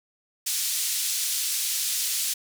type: band-pass noise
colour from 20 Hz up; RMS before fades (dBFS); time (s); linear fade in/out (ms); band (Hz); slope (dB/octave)
white; -27; 0.46-2.34; 10; 3600 to 11000; 12
effects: none